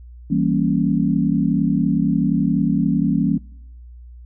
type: chord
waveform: sine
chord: E diminished seventh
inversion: none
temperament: equal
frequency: 164.81 / 196 / 233.1 / 277.2 Hz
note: E3 / G3 / Bb3 / Db4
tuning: 0 / 0 / 0 / 0 cents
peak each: -21 dBFS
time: 0.3-3.38 s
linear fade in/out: 10 ms
effects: noise-tail reverb RT60 0.8 s tail -25 dB re dry + added 60 Hz sine -37 dBFS peak until 4.25 s